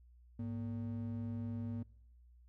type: ring-modulated tone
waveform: triangle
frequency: 170 Hz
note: F3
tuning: 46 cents flat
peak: -33 dBFS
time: 0.39-1.83 s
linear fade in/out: 5 ms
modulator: 66.2 Hz
effects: noise-tail reverb RT60 0.8 s tail -26 dB re dry + added 60 Hz sine -59 dBFS peak until 2.48 s